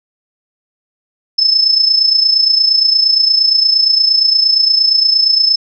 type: tone with amplitude modulation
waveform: sine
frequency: 5240 Hz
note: E8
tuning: 11 cents flat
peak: -5 dBFS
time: 1.38-5.56 s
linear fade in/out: 10 ms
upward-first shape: sine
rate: 28.6 Hz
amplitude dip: 65%
effects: none